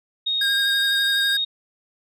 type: tone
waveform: sine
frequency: 3729 Hz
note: A#7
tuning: in tune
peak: -20 dBFS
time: 0.26-1.45 s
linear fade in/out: 10 ms
type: tone with vibrato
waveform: square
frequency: 1614 Hz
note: G#6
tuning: 50 cents flat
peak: -22 dBFS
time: 0.41-1.37 s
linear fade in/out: 5 ms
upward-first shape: sine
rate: 12 Hz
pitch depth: 17 cents each way
effects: none